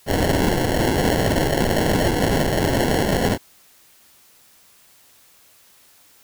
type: noise with sample-and-hold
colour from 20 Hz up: violet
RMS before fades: -19 dBFS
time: 0.06-3.38 s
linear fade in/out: 50 ms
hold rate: 1225 Hz
effects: white hiss -53 dBFS RMS until 6.23 s